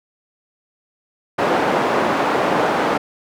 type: band-pass noise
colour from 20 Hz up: white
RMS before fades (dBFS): -18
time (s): 1.38-2.98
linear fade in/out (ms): 10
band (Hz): 240 to 900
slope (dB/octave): 12
effects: none